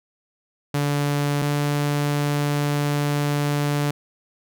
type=tone pair in turn; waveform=sawtooth; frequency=144.4 / 145.49 Hz; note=D3 / D3; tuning=-29 / -16 cents; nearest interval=unison; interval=13 cents; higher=second; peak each=-16 dBFS; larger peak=neither; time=0.74-1.42 / 1.42-3.91 s; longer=second; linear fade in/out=5 ms; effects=none